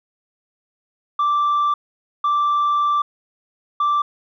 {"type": "tone bursts at uneven times", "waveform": "sine", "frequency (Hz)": 1172, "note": "D6", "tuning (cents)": -4, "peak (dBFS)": -13, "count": 3, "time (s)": [[1.19, 1.74], [2.24, 3.02], [3.8, 4.02]], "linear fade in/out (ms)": 5, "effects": ["tanh soft clip ceiling -14 dBFS"]}